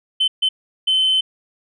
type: tone bursts at uneven times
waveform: sine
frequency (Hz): 3063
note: G7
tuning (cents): -41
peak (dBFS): -12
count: 3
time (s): 0.2-0.28 / 0.42-0.49 / 0.87-1.21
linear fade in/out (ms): 10
effects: tanh soft clip ceiling -11 dBFS